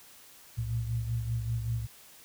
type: tone cluster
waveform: sine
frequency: 64.8 / 114.2 / 119.4 Hz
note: C2 / A#2 / A#2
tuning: -16 / -35 / +42 cents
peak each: -38 / -30 / -38 dBFS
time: 0.57-1.87 s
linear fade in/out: 20 ms
effects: white hiss -54 dBFS RMS until 2.24 s